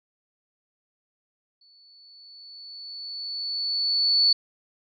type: tone with exponential growth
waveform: sine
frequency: 4453 Hz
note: C#8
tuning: 7 cents sharp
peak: -15 dBFS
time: 1.61-4.33 s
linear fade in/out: 5 ms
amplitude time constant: 590 ms
effects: none